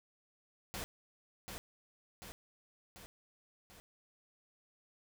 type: noise with echo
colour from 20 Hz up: pink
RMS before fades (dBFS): -42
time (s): 0.74-0.84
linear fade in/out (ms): 0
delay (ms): 740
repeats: 4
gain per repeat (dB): -4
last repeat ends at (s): 3.8
effects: none